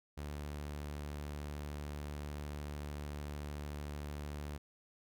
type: tone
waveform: sawtooth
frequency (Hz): 73.42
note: D2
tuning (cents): 0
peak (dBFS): -37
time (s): 0.17-4.58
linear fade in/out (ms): 10
effects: none